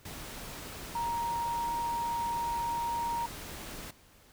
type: tone in noise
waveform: sine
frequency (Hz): 937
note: A#5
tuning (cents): +9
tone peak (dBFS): -30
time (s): 0.95-3.26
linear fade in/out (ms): 5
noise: pink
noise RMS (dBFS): -43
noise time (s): 0.05-3.91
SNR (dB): +10
effects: pink hiss -60 dBFS RMS until 4.32 s